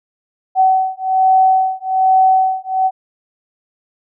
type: beating tone pair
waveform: sine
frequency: 756 / 757.2 Hz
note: F#5 / F#5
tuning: +37 / +40 cents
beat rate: 1.2 Hz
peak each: -13 dBFS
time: 0.55-2.91 s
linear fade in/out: 50 ms
effects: none